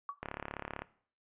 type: tone with exponential decay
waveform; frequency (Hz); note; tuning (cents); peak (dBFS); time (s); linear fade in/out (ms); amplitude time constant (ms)
sine; 1133; C#6; +37; -32; 0.09-0.18; 1; 18
type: click train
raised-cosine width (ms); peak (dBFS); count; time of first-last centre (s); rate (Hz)
0.5; -23; 22; 0.23-0.82; 35.6
effects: noise-tail reverb RT60 0.5 s tail -18 dB re dry + resampled to 8000 Hz